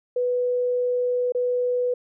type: tone with dropouts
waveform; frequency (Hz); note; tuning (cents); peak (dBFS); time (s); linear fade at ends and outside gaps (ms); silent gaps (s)
sine; 493.9; B4; 0; -20; 0.16-1.94; 5; 1.322-1.348
effects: none